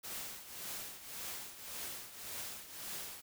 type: noise with tremolo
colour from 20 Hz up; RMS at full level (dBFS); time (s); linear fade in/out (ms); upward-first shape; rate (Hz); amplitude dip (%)
white; -42; 0.03-3.22; 20; triangle; 1.8; 75
effects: none